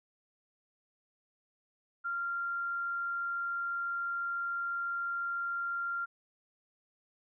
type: tone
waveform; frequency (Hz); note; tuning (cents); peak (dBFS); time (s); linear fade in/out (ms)
sine; 1387; F6; -12; -32; 2.04-6.06; 20
effects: none